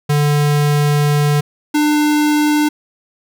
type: tone pair in turn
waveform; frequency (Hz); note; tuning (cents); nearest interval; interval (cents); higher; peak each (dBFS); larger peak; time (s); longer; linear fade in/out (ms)
square; 146.83 / 299.1; D3 / D4; 0 / +32; octave; 1232; second; -12; neither; 0.09-1.41 / 1.74-2.69; first; 10
effects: none